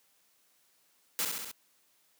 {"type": "noise with echo", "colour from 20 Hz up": "white", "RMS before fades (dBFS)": -31, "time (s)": [1.19, 1.25], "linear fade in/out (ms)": 0, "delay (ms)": 66, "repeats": 4, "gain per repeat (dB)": -3, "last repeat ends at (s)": 1.514, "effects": ["white hiss -69 dBFS RMS until 2.19 s", "high-pass 150 Hz 12 dB/octave"]}